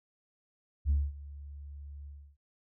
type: tone with ADSR envelope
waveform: sine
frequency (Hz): 71.5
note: D2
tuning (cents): -46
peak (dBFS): -21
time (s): 0.85-2.37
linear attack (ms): 50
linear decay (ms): 220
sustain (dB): -21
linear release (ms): 310
effects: tanh soft clip ceiling -21 dBFS